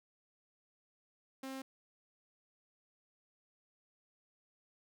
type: tone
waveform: sawtooth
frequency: 266.1 Hz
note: C4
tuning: 29 cents sharp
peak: -38 dBFS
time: 1.43-1.62 s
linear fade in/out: 5 ms
effects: none